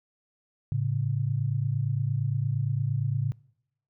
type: tone pair together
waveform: sine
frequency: 110 / 138.69 Hz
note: A2 / C#3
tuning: 0 / +1 cents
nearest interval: major third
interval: 401 cents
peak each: -27 dBFS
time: 0.72-3.32 s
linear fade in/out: 0 ms
effects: noise-tail reverb RT60 0.8 s tail -25 dB re dry